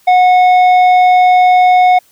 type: tone with tanh clipping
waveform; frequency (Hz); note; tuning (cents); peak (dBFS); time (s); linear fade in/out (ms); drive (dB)
triangle; 730; F#5; -24; -6; 0.07-1.99; 10; 12
effects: white hiss -50 dBFS RMS until 2.11 s